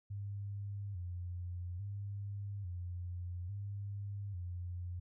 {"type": "tone with vibrato", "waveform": "sine", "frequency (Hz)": 94.5, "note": "F#2", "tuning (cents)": 37, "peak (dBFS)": -39, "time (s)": [0.1, 5], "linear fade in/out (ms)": 10, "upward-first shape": "square", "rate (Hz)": 0.59, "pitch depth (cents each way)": 110, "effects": []}